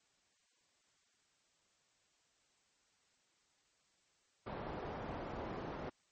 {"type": "low-pass noise", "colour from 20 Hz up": "white", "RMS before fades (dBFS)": -44, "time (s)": [4.46, 5.9], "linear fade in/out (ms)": 10, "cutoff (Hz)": 750, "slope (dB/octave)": 12, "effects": ["white hiss -75 dBFS RMS until 6.11 s", "MP3 32 kbps"]}